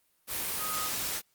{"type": "tone in noise", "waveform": "sine", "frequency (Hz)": 1254, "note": "D#6", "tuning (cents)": 13, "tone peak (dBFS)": -35, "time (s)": [0.57, 0.91], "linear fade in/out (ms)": 50, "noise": "white", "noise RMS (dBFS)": -33, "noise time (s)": [0.27, 1.22], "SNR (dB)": -5, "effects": ["white hiss -71 dBFS RMS until 1.34 s", "Opus 32 kbps"]}